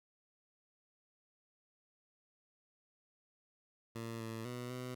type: tone with pitch steps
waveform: 15% pulse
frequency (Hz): 114.7 / 112.7 / 122.9 / 125.8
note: A#2 / A2 / B2 / B2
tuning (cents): -28 / +42 / -8 / +32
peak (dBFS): -35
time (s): 3.95-4.95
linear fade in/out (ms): 10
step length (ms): 250
effects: none